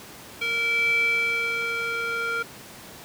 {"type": "tone with band-pass filter sweep", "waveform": "square", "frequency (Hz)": 464, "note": "A#4", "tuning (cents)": -8, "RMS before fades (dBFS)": -25, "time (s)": [0.41, 2.43], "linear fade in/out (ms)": 10, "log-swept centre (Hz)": [2600, 1700], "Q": 7.5, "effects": ["pink hiss -43 dBFS RMS until 3.04 s", "high-pass 100 Hz 12 dB/octave"]}